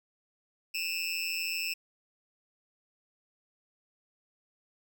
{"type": "tone with amplitude modulation", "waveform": "25% pulse", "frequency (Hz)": 2637, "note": "E7", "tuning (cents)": 0, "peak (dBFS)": -23, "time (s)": [0.74, 1.74], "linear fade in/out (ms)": 10, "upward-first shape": "sine", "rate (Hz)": 173, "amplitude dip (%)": 95, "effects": []}